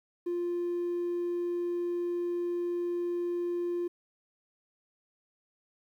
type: tone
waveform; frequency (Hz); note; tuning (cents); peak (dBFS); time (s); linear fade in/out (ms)
triangle; 349.2; F4; 0; -26; 0.26-3.88; 10
effects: tanh soft clip ceiling -25 dBFS + 11-bit